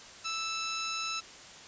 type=tone; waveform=10% pulse; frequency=1318.5 Hz; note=E6; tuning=in tune; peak=-24 dBFS; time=0.24-1.21 s; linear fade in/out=20 ms; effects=white hiss -49 dBFS RMS until 1.67 s + resampled to 16000 Hz